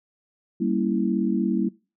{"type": "chord", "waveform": "sine", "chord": "G diminished seventh", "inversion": "none", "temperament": "equal", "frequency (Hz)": [196, 233.1, 277.2, 329.6], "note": ["G3", "Bb3", "Db4", "Fb4"], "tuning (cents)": [0, 0, 0, 0], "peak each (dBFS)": [-25, -25, -30, -26], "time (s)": [0.6, 1.69], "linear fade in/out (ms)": 10, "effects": ["noise-tail reverb RT60 0.3 s tail -21 dB re dry"]}